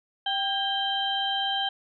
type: harmonic tone with a mistuned harmonic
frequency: 784 Hz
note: G5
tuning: in tune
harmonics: 1 / 2 / 4 / 5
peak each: -29 / -34 / -27 / -39 dBFS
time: 0.26-1.69 s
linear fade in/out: 5 ms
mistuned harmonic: 2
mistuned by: +44 cents
effects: none